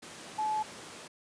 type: tone in noise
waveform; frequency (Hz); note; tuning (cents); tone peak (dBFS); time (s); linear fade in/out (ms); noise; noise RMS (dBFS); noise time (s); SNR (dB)
sine; 860; A5; -40; -28; 0.38-0.63; 10; pink; -45; 0.02-1.08; +14
effects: high-pass 200 Hz 12 dB/octave + resampled to 22050 Hz